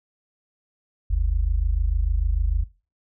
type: tone pair together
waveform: sine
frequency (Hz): 46.71 / 73.42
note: F#1 / D2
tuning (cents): +17 / 0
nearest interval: minor sixth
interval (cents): 783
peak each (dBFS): -19 / -24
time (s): 1.1-2.64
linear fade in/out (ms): 10
effects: noise-tail reverb RT60 0.3 s tail -19 dB re dry